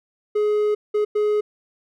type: tone bursts at uneven times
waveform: triangle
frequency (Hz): 420.3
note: G#4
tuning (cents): +21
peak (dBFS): -15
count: 3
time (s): 0.35-0.75 / 0.94-1.05 / 1.15-1.41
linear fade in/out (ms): 10
effects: none